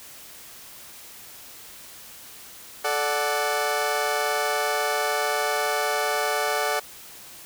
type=chord; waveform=20% pulse; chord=D major; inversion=second; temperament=equal with one note detuned; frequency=435.4 / 587.3 / 740 Hz; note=A4 / D5 / F#5; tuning=-18 / 0 / 0 cents; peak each=-23 / -22 / -22 dBFS; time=2.84-6.8 s; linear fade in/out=10 ms; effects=white hiss -44 dBFS RMS until 7.45 s